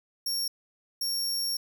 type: tone bursts at uneven times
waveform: sawtooth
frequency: 5520 Hz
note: F8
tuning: 21 cents flat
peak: -25 dBFS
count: 2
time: 0.26-0.48 / 1.01-1.57 s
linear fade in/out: 5 ms
effects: 10-bit